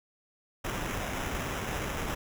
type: noise with sample-and-hold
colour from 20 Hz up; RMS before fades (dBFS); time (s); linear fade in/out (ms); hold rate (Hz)
pink; -34; 0.64-2.15; 10; 4410
effects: none